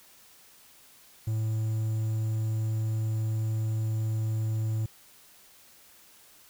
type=tone with quantisation; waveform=triangle; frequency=110 Hz; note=A2; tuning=in tune; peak=-24 dBFS; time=1.27-4.86 s; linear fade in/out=5 ms; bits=9; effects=white hiss -56 dBFS RMS until 6.49 s